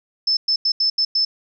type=tone bursts at uneven times; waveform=sine; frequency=5260 Hz; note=E8; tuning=5 cents flat; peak=-15 dBFS; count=6; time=0.27-0.37 / 0.48-0.56 / 0.65-0.72 / 0.8-0.9 / 0.98-1.05 / 1.15-1.25 s; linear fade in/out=5 ms; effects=none